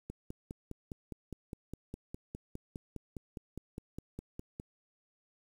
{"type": "click train", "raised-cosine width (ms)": 3, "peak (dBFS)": -28, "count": 23, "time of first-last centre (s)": [0.1, 4.599], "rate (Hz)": 4.89, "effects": ["9-bit"]}